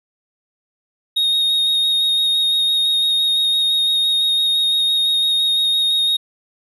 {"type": "tone with vibrato", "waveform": "triangle", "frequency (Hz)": 3729, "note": "A#7", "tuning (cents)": 0, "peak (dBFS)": -13, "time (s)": [1.16, 6.17], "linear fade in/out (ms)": 10, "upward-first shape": "square", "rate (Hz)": 5.9, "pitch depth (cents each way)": 11, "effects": []}